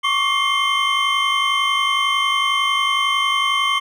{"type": "tone cluster", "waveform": "triangle", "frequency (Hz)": [1098, 1149, 2121, 3099], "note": ["C#6", "D6", "C7", "G7"], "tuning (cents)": [-17, -38, 23, -21], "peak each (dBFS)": -20, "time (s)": [0.03, 3.8], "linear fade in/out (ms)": 20, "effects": []}